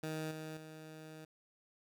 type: tone with level steps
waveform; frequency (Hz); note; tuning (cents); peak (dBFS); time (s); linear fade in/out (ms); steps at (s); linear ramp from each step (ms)
15% pulse; 156.9; D#3; +15; -32 / -37 / -43; 0.03-1.25; 5; 0.31 / 0.57; 2
effects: none